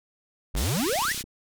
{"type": "exponential sweep", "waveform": "square", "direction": "up", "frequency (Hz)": [39.43, 2093], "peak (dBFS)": -25, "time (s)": [0.54, 1.13], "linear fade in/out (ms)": 10}
{"type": "band-pass noise", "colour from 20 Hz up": "pink", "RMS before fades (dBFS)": -33, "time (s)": [0.56, 1.23], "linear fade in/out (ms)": 20, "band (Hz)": [3100, 14000], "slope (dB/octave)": 12}
{"type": "click train", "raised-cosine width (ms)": 3, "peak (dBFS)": -30, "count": 16, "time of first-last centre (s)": [0.77, 1.24], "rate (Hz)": 31.9}
{"effects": []}